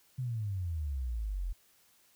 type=exponential sweep; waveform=sine; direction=down; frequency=131.7 to 41.35 Hz; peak=-32 dBFS; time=0.18-1.53 s; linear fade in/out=10 ms; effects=white hiss -66 dBFS RMS until 2.15 s